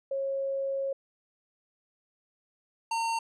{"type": "tone pair in turn", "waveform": ["sine", "square"], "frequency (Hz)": [545, 912.6], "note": ["C#5", "A#5"], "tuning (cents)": [-29, -37], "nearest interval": "major sixth", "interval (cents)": 892, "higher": "second", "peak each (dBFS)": -28, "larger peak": "neither", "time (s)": [[0.11, 0.93], [2.91, 3.19]], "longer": "first", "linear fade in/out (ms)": 5, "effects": ["resampled to 22050 Hz"]}